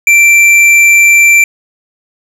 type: tone with hard clipping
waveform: triangle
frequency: 2349 Hz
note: D7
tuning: in tune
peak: -4 dBFS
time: 0.07-1.44 s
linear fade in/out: 2 ms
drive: 12 dB
effects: none